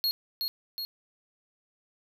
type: tone with echo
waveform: square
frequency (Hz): 4300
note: C8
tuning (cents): +47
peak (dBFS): -25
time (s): 0.04-0.11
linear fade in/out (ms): 0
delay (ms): 370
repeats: 2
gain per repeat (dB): -4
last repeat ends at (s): 0.85
effects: none